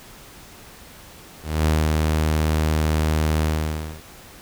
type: tone with ADSR envelope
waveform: sawtooth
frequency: 77.78 Hz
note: D#2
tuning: in tune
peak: -12 dBFS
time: 1.42-4.03 s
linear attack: 240 ms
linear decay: 220 ms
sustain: -2 dB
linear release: 610 ms
effects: pink hiss -44 dBFS RMS until 4.41 s